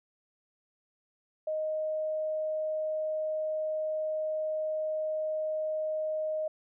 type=tone; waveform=sine; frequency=622.3 Hz; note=D#5; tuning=in tune; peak=-29 dBFS; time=1.47-6.48 s; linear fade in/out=5 ms; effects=none

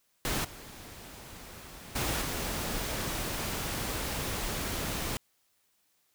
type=noise with level steps; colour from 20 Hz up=pink; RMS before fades=-31 / -47 / -31 / -34 dBFS; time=0.25-5.17 s; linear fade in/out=0 ms; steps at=0.44 / 1.95 / 2.21 s; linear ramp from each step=10 ms; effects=white hiss -72 dBFS RMS until 6.14 s

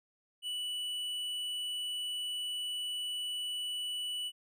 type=tone with tanh clipping; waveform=triangle; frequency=2960 Hz; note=F#7; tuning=in tune; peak=-36 dBFS; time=0.42-4.32 s; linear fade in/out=50 ms; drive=12 dB; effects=none

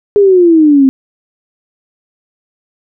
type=exponential sweep; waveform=sine; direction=down; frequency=415.8 to 261.6 Hz; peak=-3 dBFS; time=0.16-0.89 s; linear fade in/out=0 ms; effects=none

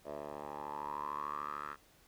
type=tone with band-pass filter sweep; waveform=10% pulse; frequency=73.42 Hz; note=D2; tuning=in tune; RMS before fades=-42 dBFS; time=0.04-1.77 s; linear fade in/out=50 ms; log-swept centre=640 to 1400 Hz; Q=8; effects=pink hiss -65 dBFS RMS until 2.07 s

